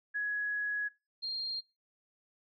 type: tone pair in turn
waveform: sine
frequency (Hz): 1676 / 4209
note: G#6 / C8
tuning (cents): +15 / +9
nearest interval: octave + major third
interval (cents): 1594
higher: second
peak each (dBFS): -31 / -34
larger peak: first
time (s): 0.14-0.89 / 1.22-1.61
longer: first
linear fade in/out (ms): 20
effects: noise-tail reverb RT60 0.3 s tail -25 dB re dry